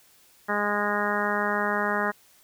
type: harmonic tone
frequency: 206.4 Hz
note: G#3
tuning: 10 cents flat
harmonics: 1 / 2 / 3 / 4 / 5 / 6 / 7 / 8 / 9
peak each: -32 / -32 / -32 / -32 / -32 / -32 / -32 / -32 / -32 dBFS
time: 0.48-2.12 s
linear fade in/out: 20 ms
effects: white hiss -58 dBFS RMS until 2.43 s